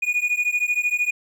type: beating tone pair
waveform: triangle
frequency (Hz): 2449 / 2462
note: D#7 / D#7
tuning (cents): -28 / -19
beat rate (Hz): 13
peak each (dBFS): -21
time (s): 0.02-1.11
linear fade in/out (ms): 10
effects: none